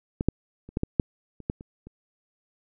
clicks, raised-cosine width 3 ms, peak -13 / -7 / -30 / -13 / -12 / -6 / -29 / -13 / -28 / -30 dBFS, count 10, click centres 0.209 / 0.286 / 0.69 / 0.771 / 0.834 / 0.998 / 1.403 / 1.499 / 1.609 / 1.87 s, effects none

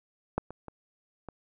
clicks, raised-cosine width 1 ms, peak -13 / -27 / -27 / -26 dBFS, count 4, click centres 0.38 / 0.506 / 0.683 / 1.287 s, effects none

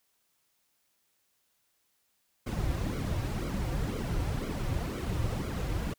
brown noise with flanger, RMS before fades -32 dBFS, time 2.46-5.94 s, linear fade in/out 10 ms, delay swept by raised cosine 1.1 to 4.8 ms, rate 2 Hz, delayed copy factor -0.75, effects white hiss -74 dBFS RMS until 5.98 s

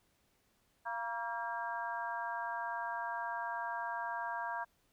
harmonic tone with a mistuned harmonic, 229.9 Hz, A#3, 24 cents flat, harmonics 3 / 4 / 5 / 6 / 7, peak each -43 / -39 / -46 / -49 / -42 dBFS, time 0.85-4.65 s, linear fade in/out 20 ms, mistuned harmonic 4, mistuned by +52 cents, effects pink hiss -74 dBFS RMS until 4.92 s

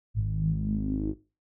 sawtooth tone with low-pass filter sweep, 51.91 Hz, G#1, in tune, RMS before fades -28 dBFS, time 0.14-1.15 s, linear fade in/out 50 ms, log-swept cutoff 110 to 340 Hz, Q 9.8, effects noise-tail reverb RT60 0.3 s tail -17 dB re dry

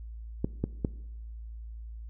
clicks, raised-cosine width 3 ms, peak -14 dBFS, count 3, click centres 0.445 / 0.64 / 0.848 s, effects noise-tail reverb RT60 0.9 s tail -20 dB re dry + added 56 Hz sine -39 dBFS peak until 2.09 s

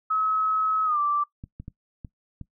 sine tone with pitch glide, 1284 to 1170.7 Hz, E6 to D6, -46 to -6 cents, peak -21 dBFS, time 0.1-1.24 s, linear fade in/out 10 ms, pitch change -160 cents, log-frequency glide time 0.85-0.99 s
clicks, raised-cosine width 5 ms, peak -25 dBFS, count 5, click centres 1.439 / 1.6 / 1.681 / 2.048 / 2.413 s
effects noise-tail reverb RT60 0.1 s tail -19 dB re dry

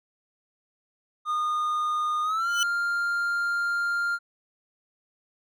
triangle tone with pitch glide, 1224 to 1397.9 Hz, D#6 to F6, -29 to +1 cents, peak -22 dBFS, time 1.25-4.19 s, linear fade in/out 50 ms, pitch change +230 cents, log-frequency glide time 2.23-2.49 s
25% pulse tone with exponential growth, 3000 Hz, F#7, 23 cents sharp, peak -17 dBFS, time 2.4-2.63 s, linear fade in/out 2 ms, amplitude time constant 49 ms
effects none

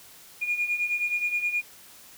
sine beating tone pair, 2424 / 2433.5 Hz, D#7 / D#7, -46 / -39 cents, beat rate 9.5 Hz, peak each -30 / -25 dBFS, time 0.41-1.62 s, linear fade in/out 20 ms, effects tanh soft clip ceiling -18 dBFS + white hiss -50 dBFS RMS until 2.17 s

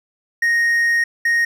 triangle tone pair in turn, 1864.7 / 1864.7 Hz, A#6 / A#6, 0 / 0 cents, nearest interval unison, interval 0 cents, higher neither, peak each -12 dBFS, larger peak neither, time 0.42-1.04 / 1.25-1.45 s, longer first, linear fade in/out 5 ms, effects none

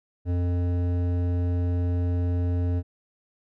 sine tone with hard clipping, 88.2 Hz, F2, 18 cents sharp, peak -24 dBFS, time 0.25-2.83 s, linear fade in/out 50 ms, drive 12 dB, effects none

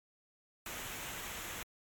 pink noise with comb filter, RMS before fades -43 dBFS, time 0.66-1.63 s, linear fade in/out 2 ms, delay 0.21 ms, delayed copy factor -0.55, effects MP3 96 kbps

